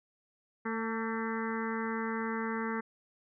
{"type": "harmonic tone with a mistuned harmonic", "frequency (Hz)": 224.3, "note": "A3", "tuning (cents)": 34, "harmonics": [1, 2, 4, 5, 6, 7, 8, 9], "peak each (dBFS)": [-35, -38, -41, -42, -43, -43, -44, -45], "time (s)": [0.65, 2.81], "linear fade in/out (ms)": 10, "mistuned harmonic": 5, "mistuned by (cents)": 30, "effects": []}